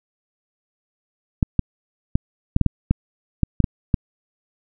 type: clicks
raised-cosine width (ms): 5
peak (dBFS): -3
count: 11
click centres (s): 1.428 / 1.593 / 2.155 / 2.564 / 2.613 / 2.663 / 2.91 / 3.433 / 3.603 / 3.642 / 3.942
effects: none